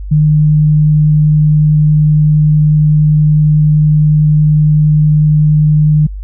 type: tone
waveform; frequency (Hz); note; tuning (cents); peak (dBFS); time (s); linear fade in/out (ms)
sine; 151.8; D#3; -42; -5; 0.11-6.07; 10
effects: added 49 Hz sine -20 dBFS peak until 6.23 s